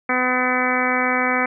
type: harmonic tone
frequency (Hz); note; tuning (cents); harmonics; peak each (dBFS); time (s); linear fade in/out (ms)
252.4; B3; +38; 1 / 2 / 3 / 4 / 5 / 6 / 7 / 8 / 9; -25 / -26 / -26 / -28 / -25 / -27 / -27 / -25 / -25; 0.09-1.46; 5
effects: none